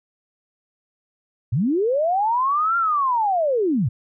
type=linear two-way sweep; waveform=sine; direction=up then down; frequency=97.9 to 1396.9 to 97.9 Hz; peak=-17 dBFS; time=1.52-3.89 s; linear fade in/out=10 ms; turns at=2.77 s; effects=none